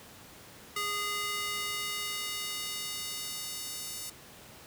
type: tone with high-pass filter sweep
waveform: square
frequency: 411.2 Hz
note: G#4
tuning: 17 cents flat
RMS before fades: -36 dBFS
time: 0.76-4.1 s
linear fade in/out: 5 ms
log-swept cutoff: 1300 to 6000 Hz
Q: 0.86
effects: pink hiss -51 dBFS RMS until 4.66 s + high-pass 80 Hz 12 dB/octave